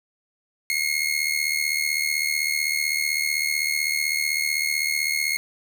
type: tone with amplitude modulation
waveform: sawtooth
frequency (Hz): 2156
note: C#7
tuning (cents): -49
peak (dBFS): -15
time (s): 0.7-5.37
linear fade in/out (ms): 0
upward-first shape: sine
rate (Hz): 75.8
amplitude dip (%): 75
effects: none